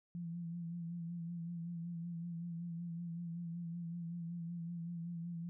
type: tone with vibrato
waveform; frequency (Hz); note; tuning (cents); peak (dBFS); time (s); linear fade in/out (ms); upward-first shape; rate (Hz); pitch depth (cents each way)
sine; 170; F3; -46; -40; 0.15-5.49; 0; sine; 5.3; 40
effects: none